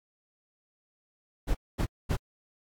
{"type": "noise bursts", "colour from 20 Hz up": "brown", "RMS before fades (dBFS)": -26, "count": 3, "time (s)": [1.47, 2.17], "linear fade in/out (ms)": 20, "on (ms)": 80, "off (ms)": 230, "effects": ["AAC 64 kbps"]}